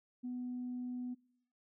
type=tone; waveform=sine; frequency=248.2 Hz; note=B3; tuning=9 cents sharp; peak=-37 dBFS; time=0.23-1.15 s; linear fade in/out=20 ms; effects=noise-tail reverb RT60 0.8 s tail -25 dB re dry + tanh soft clip ceiling -34 dBFS